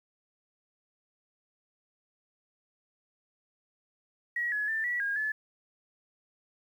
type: tone with pitch steps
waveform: sine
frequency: 1912 / 1694 / 1779 / 1942 / 1627 / 1726 Hz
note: A#6 / G#6 / A6 / B6 / G#6 / A6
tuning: +43 / +34 / +19 / -30 / -36 / -34 cents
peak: -28 dBFS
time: 4.36-5.32 s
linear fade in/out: 5 ms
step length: 160 ms
effects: 10-bit